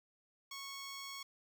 10% pulse tone, 1103 Hz, C#6, 9 cents flat, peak -36 dBFS, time 0.51-1.23 s, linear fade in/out 5 ms, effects none

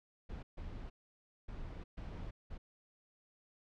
brown noise bursts at uneven times, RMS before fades -45 dBFS, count 5, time 0.29-0.43 / 0.57-0.9 / 1.48-1.84 / 1.97-2.31 / 2.5-2.58 s, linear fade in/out 10 ms, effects low-pass 4000 Hz 12 dB/octave

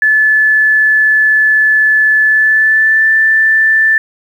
sine tone with pitch glide, 1732 to 1766.4 Hz, A6 to A6, -28 to +6 cents, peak -6 dBFS, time 0.02-3.98 s, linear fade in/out 2 ms, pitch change +34 cents, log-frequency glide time 2.24-3.1 s, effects 7-bit

